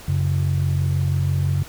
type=tone pair together; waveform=sine; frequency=92.5 / 138.59 Hz; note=F#2 / C#3; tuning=0 / 0 cents; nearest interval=perfect fifth; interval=700 cents; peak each=-19 dBFS; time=0.08-1.63 s; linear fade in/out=5 ms; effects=tanh soft clip ceiling -12 dBFS + pink hiss -41 dBFS RMS until 1.68 s